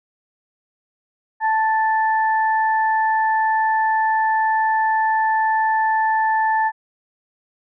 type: tone pair together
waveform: sine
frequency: 879 / 1759 Hz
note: A5 / A6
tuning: -2 / -1 cents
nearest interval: octave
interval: 1201 cents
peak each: -16 / -23 dBFS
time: 1.4-6.72 s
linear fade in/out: 50 ms
effects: none

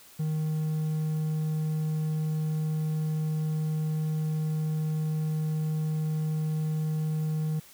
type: tone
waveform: triangle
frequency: 155.56 Hz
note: D#3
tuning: in tune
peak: -24 dBFS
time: 0.19-7.6 s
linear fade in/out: 10 ms
effects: white hiss -53 dBFS RMS until 7.73 s

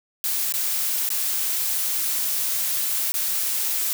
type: noise with dropouts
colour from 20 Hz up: blue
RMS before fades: -24 dBFS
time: 0.24-3.93 s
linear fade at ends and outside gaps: 0 ms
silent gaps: 0.523-0.539 / 1.09-1.103 / 3.12-3.141 s
effects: none

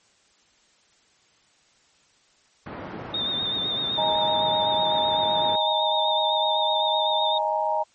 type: band-pass noise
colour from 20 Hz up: pink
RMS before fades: -36 dBFS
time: 2.66-5.56 s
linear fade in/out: 5 ms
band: 130 to 1400 Hz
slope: 12 dB/octave
type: tone with vibrato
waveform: sine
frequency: 3650 Hz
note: A#7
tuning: 37 cents flat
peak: -24 dBFS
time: 3.14-7.38 s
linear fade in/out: 2 ms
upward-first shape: sine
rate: 7.9 Hz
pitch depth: 43 cents each way
type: chord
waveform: sine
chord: D# suspended fourth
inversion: none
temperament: equal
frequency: 622.3 / 830.6 / 932.3 Hz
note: D#5 / G#5 / A#5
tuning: 0 / 0 / 0 cents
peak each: -26 / -26 / -25 dBFS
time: 3.97-7.84 s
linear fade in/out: 20 ms
effects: white hiss -61 dBFS RMS until 7.94 s + MP3 32 kbps

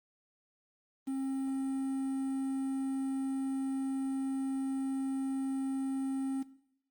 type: tone with quantisation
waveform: triangle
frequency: 268.2 Hz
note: C4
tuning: 43 cents sharp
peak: -30 dBFS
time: 1.07-6.43 s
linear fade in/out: 10 ms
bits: 9
effects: noise-tail reverb RT60 0.7 s tail -17 dB re dry + Opus 24 kbps

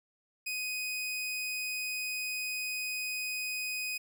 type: tone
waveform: sawtooth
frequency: 2500 Hz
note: D#7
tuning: 8 cents sharp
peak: -30 dBFS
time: 0.46-3.98 s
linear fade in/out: 10 ms
effects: none

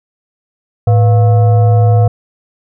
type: tone with frequency modulation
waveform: sine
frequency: 108.5 Hz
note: A2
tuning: 24 cents flat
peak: -5 dBFS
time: 0.87-2.08 s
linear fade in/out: 5 ms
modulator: 598 Hz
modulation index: 0.49
effects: none

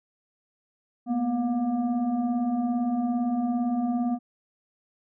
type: tone with frequency modulation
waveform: sine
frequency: 244.3 Hz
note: B3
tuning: 19 cents flat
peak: -23 dBFS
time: 1.06-4.19 s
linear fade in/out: 50 ms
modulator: 471 Hz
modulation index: 0.72
effects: none

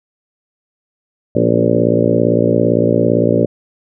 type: harmonic tone with a mistuned harmonic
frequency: 57.7 Hz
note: A#1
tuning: 17 cents flat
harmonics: 2 / 3 / 4 / 5 / 6 / 7 / 8 / 9 / 10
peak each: -19 / -19 / -19 / -19 / -19 / -19 / -19 / -19 / -19 dBFS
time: 1.35-3.46 s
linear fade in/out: 5 ms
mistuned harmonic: 4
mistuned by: +42 cents
effects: none

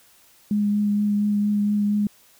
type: tone with vibrato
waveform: sine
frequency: 206.6 Hz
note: G#3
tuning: 9 cents flat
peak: -18 dBFS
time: 0.51-2.07 s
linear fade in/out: 2 ms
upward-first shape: triangle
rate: 4.3 Hz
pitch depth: 16 cents each way
effects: white hiss -55 dBFS RMS until 2.39 s

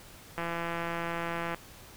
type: click train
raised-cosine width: 0.5 ms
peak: -19 dBFS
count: 198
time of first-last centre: 0.38-1.546 s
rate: 169 Hz
effects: pink hiss -51 dBFS RMS until 1.96 s

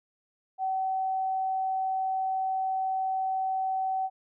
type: tone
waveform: sine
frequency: 761 Hz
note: F#5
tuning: 48 cents sharp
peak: -26 dBFS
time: 0.58-4.1 s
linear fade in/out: 50 ms
effects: none

